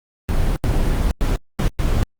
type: noise bursts at uneven times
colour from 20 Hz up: brown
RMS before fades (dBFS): -17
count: 5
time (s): 0.29-0.56 / 0.64-1.11 / 1.21-1.36 / 1.59-1.68 / 1.79-2.03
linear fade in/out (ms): 0
effects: Opus 24 kbps